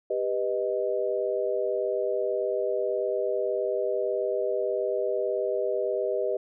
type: chord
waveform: sine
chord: G augmented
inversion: none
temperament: equal with one note detuned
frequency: 395.6 / 493.9 / 622.3 Hz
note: G4 / B4 / D#5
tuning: +16 / 0 / 0 cents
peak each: -29 dBFS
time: 0.1-6.37 s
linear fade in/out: 5 ms
effects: none